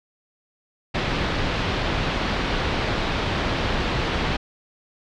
pink low-pass noise, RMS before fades -24 dBFS, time 0.94-4.37 s, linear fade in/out 10 ms, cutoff 4100 Hz, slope 24 dB/octave, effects none

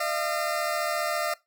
20% pulse tone pair together, 609 / 683.6 Hz, D#5 / F5, -37 / -37 cents, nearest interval major second, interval 200 cents, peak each -24 dBFS, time 0-1.34 s, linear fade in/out 5 ms, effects noise-tail reverb RT60 0.2 s tail -20 dB re dry

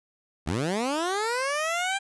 15% pulse linear sweep, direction up, 65.41 to 800 Hz, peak -19 dBFS, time 0.46-1.99 s, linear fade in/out 20 ms, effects resampled to 24000 Hz

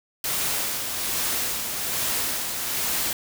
white noise with tremolo, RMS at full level -25 dBFS, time 0.24-3.13 s, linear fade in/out 2 ms, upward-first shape sine, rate 1.2 Hz, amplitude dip 40%, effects none

